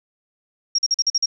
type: tone bursts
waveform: sine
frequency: 5588 Hz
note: F8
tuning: in tune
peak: -15 dBFS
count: 7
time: 0.75-1.259 s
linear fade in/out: 5 ms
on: 35 ms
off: 44 ms
effects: none